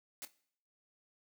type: noise with echo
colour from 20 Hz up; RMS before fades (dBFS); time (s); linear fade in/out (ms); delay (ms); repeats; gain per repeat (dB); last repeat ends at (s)
white; -44; 0.22-0.25; 0; 26; 2; -15; 0.302
effects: noise-tail reverb RT60 0.6 s tail -19 dB re dry + high-pass 200 Hz 12 dB/octave